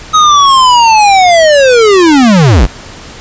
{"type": "linear sweep", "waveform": "square", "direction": "down", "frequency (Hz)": [1271, 35.46], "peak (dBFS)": -3, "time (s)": [0.13, 2.67], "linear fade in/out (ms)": 20, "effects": ["pink hiss -29 dBFS RMS until 3.2 s", "resampled to 16000 Hz"]}